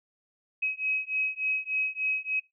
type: beating tone pair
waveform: sine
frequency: 2544 / 2547.4 Hz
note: D#7 / D#7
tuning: +38 / +40 cents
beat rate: 3.4 Hz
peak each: -30 / -30 dBFS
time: 0.62-2.4 s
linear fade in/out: 10 ms
effects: noise-tail reverb RT60 0.2 s tail -21 dB re dry

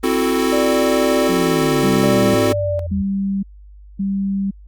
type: chord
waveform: square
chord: F# half-diminished seventh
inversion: second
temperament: equal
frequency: 261.6 / 329.6 / 370 / 440 Hz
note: C4 / E4 / F#4 / A4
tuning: 0 / 0 / 0 / 0 cents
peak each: -20 / -23 / -21 / -22 dBFS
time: 0.03-2.53 s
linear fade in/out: 10 ms
type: tone with tremolo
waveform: sine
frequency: 587.3 Hz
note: D5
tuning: in tune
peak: -18 dBFS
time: 0.52-2.87 s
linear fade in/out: 10 ms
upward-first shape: square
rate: 0.66 Hz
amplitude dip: 65%
type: exponential sweep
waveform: sine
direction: down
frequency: 185 to 79.1 Hz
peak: -22 dBFS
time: 1.28-3.03 s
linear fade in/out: 20 ms
type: tone bursts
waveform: sine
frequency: 196 Hz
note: G3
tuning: in tune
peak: -17 dBFS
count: 3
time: 1.83-4.51 s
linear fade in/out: 10 ms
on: 520 ms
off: 560 ms
effects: added 50 Hz sine -38 dBFS peak until 4.67 s + Opus 32 kbps

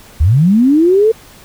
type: linear sweep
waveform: sine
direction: up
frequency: 65.41 to 456.4 Hz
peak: -6 dBFS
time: 0.2-1.12 s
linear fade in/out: 10 ms
effects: pink hiss -40 dBFS RMS until 1.44 s

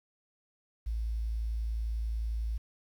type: tone with quantisation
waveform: sine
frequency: 55.6 Hz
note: A1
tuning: 19 cents sharp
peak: -30 dBFS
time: 0.86-2.58 s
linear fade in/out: 10 ms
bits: 10
effects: none

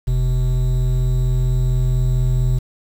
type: tone pair together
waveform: triangle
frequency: 42.25 / 126.6 Hz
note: E1 / B2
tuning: +43 / +43 cents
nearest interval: octave + perfect fifth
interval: 1900 cents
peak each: -15 dBFS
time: 0.07-2.59 s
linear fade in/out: 10 ms
effects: 7-bit

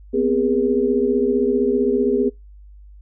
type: tone cluster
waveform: sine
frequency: 244.5 / 259.9 / 408 / 476.5 Hz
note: B3 / C4 / G#4 / A#4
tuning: -17 / -11 / -31 / +38 cents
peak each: -23 / -22 / -18 / -25 dBFS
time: 0.13-2.3 s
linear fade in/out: 20 ms
effects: noise-tail reverb RT60 0.2 s tail -26 dB re dry + added 50 Hz sine -40 dBFS peak until 3.01 s

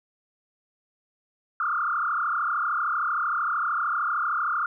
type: tone with frequency modulation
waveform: sine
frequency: 1300 Hz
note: E6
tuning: 24 cents flat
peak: -23 dBFS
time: 1.6-4.66 s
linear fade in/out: 2 ms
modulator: 33.1 Hz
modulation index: 4.1
effects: none

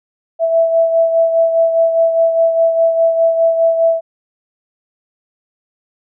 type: beating tone pair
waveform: sine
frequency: 659.3 / 664.2 Hz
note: E5 / E5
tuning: 0 / +13 cents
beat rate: 4.9 Hz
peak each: -10 / -19 dBFS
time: 0.39-4.01 s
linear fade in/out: 50 ms
effects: none

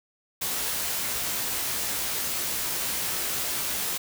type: noise with comb filter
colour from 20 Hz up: white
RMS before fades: -29 dBFS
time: 0.41-3.98 s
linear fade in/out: 10 ms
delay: 17 ms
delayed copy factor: +0.55
effects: none

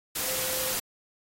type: tone in noise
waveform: sine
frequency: 518 Hz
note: C5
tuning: 17 cents flat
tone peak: -38 dBFS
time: 0.2-0.74 s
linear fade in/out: 10 ms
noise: white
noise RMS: -30 dBFS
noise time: 0.15-0.8 s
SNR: -11 dB
effects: AAC 48 kbps

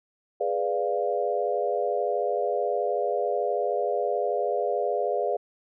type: chord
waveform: sine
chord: G# diminished seventh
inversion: none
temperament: equal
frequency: 415.3 / 493.9 / 587.3 / 698.5 Hz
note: G#4 / B4 / D5 / F5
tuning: 0 / 0 / 0 / 0 cents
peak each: -29 dBFS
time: 0.4-5.37 s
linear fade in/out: 10 ms
effects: none

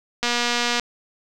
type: click train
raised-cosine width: 0.2 ms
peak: -5 dBFS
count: 137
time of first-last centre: 0.23-0.797 s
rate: 240 Hz
effects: none

